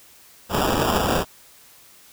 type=noise with sample-and-hold; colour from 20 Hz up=violet; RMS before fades=-21 dBFS; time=0.49-1.25 s; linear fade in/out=50 ms; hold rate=2100 Hz; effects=white hiss -50 dBFS RMS until 2.12 s